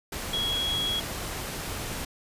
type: tone in noise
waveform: sine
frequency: 3322 Hz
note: G#7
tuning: in tune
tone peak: -26 dBFS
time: 0.33-1 s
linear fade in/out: 5 ms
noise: pink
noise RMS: -34 dBFS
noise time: 0.12-2.05 s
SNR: +5 dB
effects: resampled to 32000 Hz